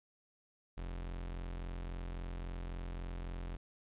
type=tone; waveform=40% pulse; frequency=43.66 Hz; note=F1; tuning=in tune; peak=-39 dBFS; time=0.77-3.57 s; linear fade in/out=10 ms; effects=resampled to 8000 Hz + 13-bit